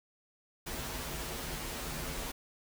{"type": "noise with comb filter", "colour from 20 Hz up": "pink", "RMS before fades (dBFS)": -39, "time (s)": [0.66, 2.32], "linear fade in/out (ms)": 10, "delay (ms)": 10, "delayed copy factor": -0.95, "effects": []}